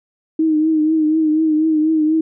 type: tone with vibrato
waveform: sine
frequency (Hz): 312.8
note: D#4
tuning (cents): +9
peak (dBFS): -12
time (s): 0.39-2.21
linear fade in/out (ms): 5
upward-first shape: triangle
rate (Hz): 4.1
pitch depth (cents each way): 54
effects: none